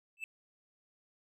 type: tone with exponential growth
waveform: triangle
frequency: 2637 Hz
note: E7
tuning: in tune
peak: -31 dBFS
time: 0.17-0.24 s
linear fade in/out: 1 ms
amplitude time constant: 15 ms
effects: none